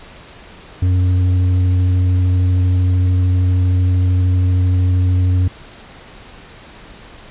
triangle tone with tanh clipping, 91.3 Hz, F#2, 23 cents flat, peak -12 dBFS, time 0.82-5.48 s, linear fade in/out 5 ms, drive 10 dB, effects pink hiss -39 dBFS RMS until 7.3 s + resampled to 8000 Hz

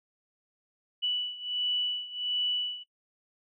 sine beating tone pair, 2960 / 2961.4 Hz, F#7 / F#7, 0 / +1 cents, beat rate 1.4 Hz, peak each -30 / -33 dBFS, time 1.02-2.84 s, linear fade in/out 20 ms, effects noise-tail reverb RT60 0.1 s tail -20 dB re dry

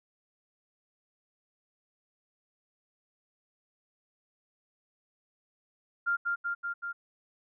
sine tone with echo, 1396.9 Hz, F6, in tune, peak -25 dBFS, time 6.06-6.17 s, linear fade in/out 20 ms, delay 190 ms, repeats 4, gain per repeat -2 dB, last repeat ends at 6.93 s, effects none

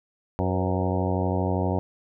harmonic tone with a mistuned harmonic, 92.5 Hz, F#2, in tune, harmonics 1 / 2 / 3 / 4 / 5 / 6 / 7 / 8 / 9 / 10, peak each -26 / -29 / -31 / -32 / -33 / -34 / -34 / -35 / -36 / -36 dBFS, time 0.39-1.79 s, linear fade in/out 0 ms, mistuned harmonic 5, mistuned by +56 cents, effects none

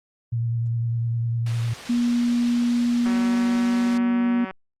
sine tone with vibrato, 116.54 Hz, A#2, in tune, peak -21 dBFS, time 0.32-1.74 s, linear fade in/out 10 ms, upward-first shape triangle, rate 9.9 Hz, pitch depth 26 cents each way
white noise, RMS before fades -34 dBFS, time 1.46-3.98 s, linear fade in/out 5 ms
sine tone, 239.6 Hz, A#3, 48 cents sharp, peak -18 dBFS, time 1.89-4.45 s, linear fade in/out 10 ms
click train, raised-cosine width 0.5 ms, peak -19 dBFS, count 275, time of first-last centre 3.06-4.51 s, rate 189 Hz
effects low-pass 5000 Hz 12 dB/octave + Opus 48 kbps

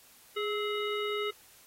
harmonic tone with a mistuned harmonic, 416.4 Hz, G#4, 5 cents sharp, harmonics 1 / 3 / 5 / 7 / 9, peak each -32 / -37 / -39 / -40 / -42 dBFS, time 0.36-1.31 s, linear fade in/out 10 ms, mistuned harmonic 3, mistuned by +68 cents, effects white hiss -58 dBFS RMS until 1.66 s + AAC 48 kbps

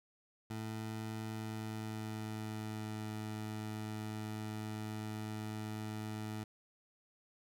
20% pulse tone with pitch glide, 110 to 107.86 Hz, A2 to A2, 0 to -34 cents, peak -35 dBFS, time 0.5-6.44 s, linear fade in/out 5 ms, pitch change -34 cents, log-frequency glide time 1.24-3.07 s, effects none

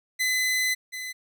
sawtooth tone pair in turn, 2020 / 2020 Hz, B6 / B6, +39 / +39 cents, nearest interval unison, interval 0 cents, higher neither, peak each -19 / -29 dBFS, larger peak first, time 0.19-0.75 / 0.92-1.13 s, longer first, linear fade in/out 20 ms, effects none

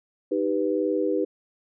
sine chord, Eb augmented, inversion none, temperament equal, 311.1 / 392 / 493.9 Hz, Eb4 / G4 / B4, 0 / 0 / 0 cents, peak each -26 dBFS, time 0.31-1.25 s, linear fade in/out 10 ms, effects none

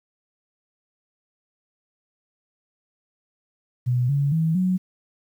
sine tone with pitch steps, 123.8 / 141.39 / 161.48 / 184.42 Hz, B2 / C#3 / E3 / F#3, +5 / +35 / -35 / -5 cents, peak -18 dBFS, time 3.86-4.78 s, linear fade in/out 20 ms, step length 230 ms, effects 9-bit

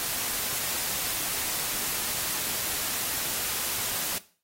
white noise, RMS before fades -30 dBFS, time 0-4.18 s, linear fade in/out 0 ms, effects noise-tail reverb RT60 0.4 s tail -17 dB re dry + AAC 48 kbps

